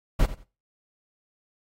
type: noise with echo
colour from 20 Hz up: brown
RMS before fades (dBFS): -19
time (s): 0.19-0.26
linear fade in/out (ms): 10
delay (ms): 89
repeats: 2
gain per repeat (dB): -15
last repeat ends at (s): 0.438
effects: noise-tail reverb RT60 0.3 s tail -17 dB re dry + AAC 48 kbps